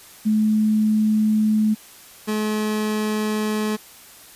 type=tone pair in turn; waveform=sine / 30% pulse; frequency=215.3 / 213.8 Hz; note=A3 / A3; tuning=-37 / -49 cents; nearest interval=unison; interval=12 cents; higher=first; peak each=-15 / -18 dBFS; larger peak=first; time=0.25-1.75 / 2.27-3.77 s; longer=neither; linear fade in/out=20 ms; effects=white hiss -45 dBFS RMS until 4.35 s + resampled to 32000 Hz